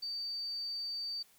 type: tone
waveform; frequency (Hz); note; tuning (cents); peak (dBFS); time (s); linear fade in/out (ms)
sine; 4611; D8; -33; -36; 0.02-1.23; 10
effects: white hiss -65 dBFS RMS until 1.38 s